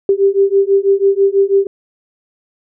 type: beating tone pair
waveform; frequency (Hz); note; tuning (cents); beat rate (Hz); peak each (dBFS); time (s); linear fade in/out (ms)
sine; 391.1 / 397.2; G4 / G4; -4 / +23; 6.1; -12; 0.09-1.67; 2
effects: none